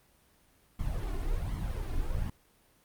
brown noise with flanger, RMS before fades -32 dBFS, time 0.79-2.3 s, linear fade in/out 5 ms, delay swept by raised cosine 0.94 to 2.84 ms, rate 1.3 Hz, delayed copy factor +0.7, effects pink hiss -65 dBFS RMS until 2.84 s + Opus 32 kbps

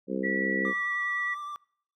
harmonic tone, 65.41 Hz, C2, in tune, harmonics 3 / 4 / 5 / 6 / 7 / 8, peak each -33 / -34 / -35 / -36 / -36 / -37 dBFS, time 0.07-0.74 s, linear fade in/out 50 ms
sine tone, 1948 Hz, B6, 24 cents flat, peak -28 dBFS, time 0.23-1.35 s, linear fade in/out 20 ms
triangle tone with vibrato, 1174.7 Hz, D6, in tune, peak -33 dBFS, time 0.65-1.56 s, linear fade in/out 0 ms, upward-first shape sine, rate 9.7 Hz, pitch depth 22 cents each way
effects noise-tail reverb RT60 0.6 s tail -24 dB re dry

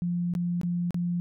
sine tone with dropouts, 174.61 Hz, F3, in tune, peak -25 dBFS, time 0.02-1.2 s, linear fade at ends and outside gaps 0 ms, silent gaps 0.338-0.351 / 0.614-0.633 / 0.907-0.944 s, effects none

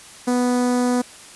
sawtooth tone with notch filter, 246.9 Hz, B3, in tune, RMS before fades -19 dBFS, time 0.27-1.02 s, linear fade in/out 10 ms, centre 2800 Hz, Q 0.55, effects white hiss -42 dBFS RMS until 1.35 s + resampled to 24000 Hz

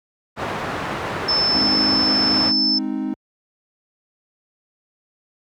white low-pass noise, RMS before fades -26 dBFS, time 0.36-2.53 s, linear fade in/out 50 ms, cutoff 1300 Hz, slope 12 dB/octave
sine tone, 5274 Hz, E8, in tune, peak -16 dBFS, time 1.28-2.79 s, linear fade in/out 10 ms
triangle chord, Ab major, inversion none, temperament equal, 207.7 / 261.6 / 311.1 Hz, Ab3 / C4 / Eb4, 0 / 0 / 0 cents, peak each -26 / -23 / -24 dBFS, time 1.55-3.14 s, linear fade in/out 0 ms
effects high-pass 60 Hz 12 dB/octave

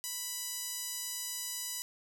10% pulse tone with band-pass filter, 987.8 Hz, B5, in tune, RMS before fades -39 dBFS, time 0.04-1.82 s, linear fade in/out 0 ms, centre 9800 Hz, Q 9.2, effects none

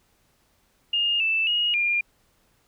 sine tone with pitch steps, 2834 / 2645 / 2878 / 2405 Hz, F7 / E7 / F#7 / D7, +25 / +5 / -49 / +41 cents, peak -20 dBFS, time 0.93-2.01 s, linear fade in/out 5 ms, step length 270 ms, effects pink hiss -65 dBFS RMS until 2.67 s

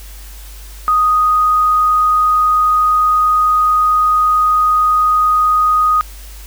sine tone, 1244.5 Hz, D#6, in tune, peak -9 dBFS, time 0.88-6.01 s, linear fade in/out 0 ms, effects added 50 Hz sine -31 dBFS peak until 6.46 s + white hiss -39 dBFS RMS until 6.46 s

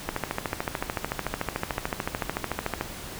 click train, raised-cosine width 0.5 ms, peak -11 dBFS, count 38, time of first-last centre 0.09-2.811 s, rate 13.6 Hz, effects pink hiss -39 dBFS RMS until 3.19 s

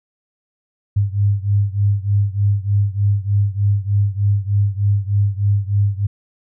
sine beating tone pair, 100 / 103.3 Hz, G2 / G#2, +35 / -9 cents, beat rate 3.3 Hz, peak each -16 / -18 dBFS, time 0.96-6.07 s, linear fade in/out 10 ms, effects none

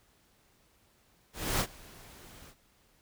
pink noise with ADSR envelope, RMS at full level -28 dBFS, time 1.33-2.55 s, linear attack 270 ms, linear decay 64 ms, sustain -24 dB, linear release 64 ms, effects pink hiss -67 dBFS RMS until 3.01 s

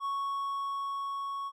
triangle tone with level ramp, 1108.7 Hz, C#6, in tune, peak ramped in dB -28 to -32 dBFS, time 0-1.52 s, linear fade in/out 50 ms, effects none

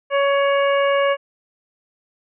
harmonic tone with a mistuned harmonic, 559 Hz, C#5, 14 cents sharp, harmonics 1 / 2 / 3 / 4 / 5, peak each -16 / -22 / -26 / -28 / -30 dBFS, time 0.1-1.17 s, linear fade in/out 50 ms, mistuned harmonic 5, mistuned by +22 cents, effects none

